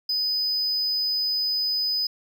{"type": "tone", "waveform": "triangle", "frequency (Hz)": 5000, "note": "D#8", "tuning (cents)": 8, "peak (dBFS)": -21, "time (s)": [0.09, 2.07], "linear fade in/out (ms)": 5, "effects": []}